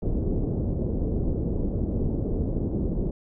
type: low-pass noise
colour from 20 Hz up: pink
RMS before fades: -26 dBFS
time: 0.02-3.11 s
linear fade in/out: 5 ms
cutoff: 450 Hz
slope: 24 dB/octave
effects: none